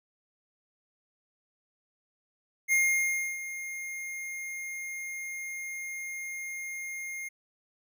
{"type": "tone with ADSR envelope", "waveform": "square", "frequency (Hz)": 2128, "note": "C7", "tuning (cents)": 29, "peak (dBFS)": -22, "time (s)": [2.68, 7.29], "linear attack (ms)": 45, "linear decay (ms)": 650, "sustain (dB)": -14, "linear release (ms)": 13, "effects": []}